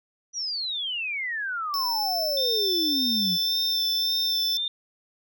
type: exponential sweep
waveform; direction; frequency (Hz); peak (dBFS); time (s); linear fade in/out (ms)
sine; down; 5940 to 169; -27; 0.33-3.38; 50
type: tone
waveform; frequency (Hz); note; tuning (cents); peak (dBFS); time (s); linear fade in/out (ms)
square; 5310; E8; +12; -26; 1.74-4.57; 0
type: tone with vibrato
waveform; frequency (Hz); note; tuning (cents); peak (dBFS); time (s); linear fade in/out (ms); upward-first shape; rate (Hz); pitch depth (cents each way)
sine; 3573; A7; +26; -25; 2.37-4.68; 2; sine; 1.8; 28
effects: none